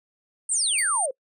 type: exponential sweep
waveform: sine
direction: down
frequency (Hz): 9150 to 494.5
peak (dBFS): -25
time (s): 0.49-1.11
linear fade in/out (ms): 5
type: tone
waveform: sine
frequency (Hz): 8810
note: C#9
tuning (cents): -12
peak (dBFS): -22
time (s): 0.51-1.06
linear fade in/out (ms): 5
type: tone with exponential decay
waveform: 45% pulse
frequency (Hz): 4585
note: D8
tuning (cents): -42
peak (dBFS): -26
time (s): 0.78-0.9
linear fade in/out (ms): 5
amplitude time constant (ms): 26
effects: noise-tail reverb RT60 0.1 s tail -25 dB re dry